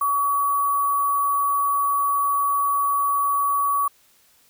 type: tone with sample-and-hold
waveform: sine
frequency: 1131 Hz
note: C#6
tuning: 34 cents sharp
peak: -18 dBFS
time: 0.01-3.88 s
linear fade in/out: 5 ms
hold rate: 11025 Hz
effects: white hiss -58 dBFS RMS until 4.49 s